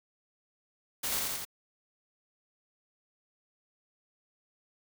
white noise with echo, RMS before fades -33 dBFS, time 1.03-1.2 s, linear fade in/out 10 ms, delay 84 ms, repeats 3, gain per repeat -2 dB, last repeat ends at 1.452 s, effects none

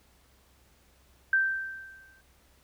sine tone with exponential decay, 1563 Hz, G6, 6 cents flat, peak -19 dBFS, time 1.33-2.21 s, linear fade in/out 2 ms, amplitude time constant 190 ms, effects added 65 Hz sine -64 dBFS peak until 2.63 s + pink hiss -64 dBFS RMS until 2.63 s

